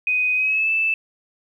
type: tone with pitch glide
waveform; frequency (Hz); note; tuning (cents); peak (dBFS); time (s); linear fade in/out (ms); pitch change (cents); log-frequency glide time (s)
sine; 2500 to 2636; D#7 to E7; +8 to -1; -17; 0.07-0.94; 2; +91; 0.35-0.7
effects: 9-bit